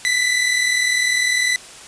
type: tone pair together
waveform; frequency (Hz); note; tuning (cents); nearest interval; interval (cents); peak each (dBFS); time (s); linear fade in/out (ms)
sawtooth; 1980 / 2020; B6 / B6; +4 / +39; unison; 35; -14 / -17; 0.05-1.56; 0
effects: white hiss -39 dBFS RMS until 1.87 s + resampled to 22050 Hz